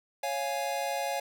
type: chord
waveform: square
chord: Db major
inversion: none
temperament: equal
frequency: 554.4 / 698.5 / 830.6 Hz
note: Db5 / F5 / Ab5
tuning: 0 / 0 / 0 cents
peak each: -35 / -35 / -35 dBFS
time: 0.23-1.2 s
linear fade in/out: 5 ms
effects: none